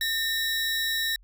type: tone pair together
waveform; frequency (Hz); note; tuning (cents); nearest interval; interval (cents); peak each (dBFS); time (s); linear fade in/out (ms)
45% pulse; 1813 / 3885; A#6 / B7; -49 / -29; octave + minor second; 1320; -28; 0.01-1.16; 2
effects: added 42 Hz sine -51 dBFS peak until 1.23 s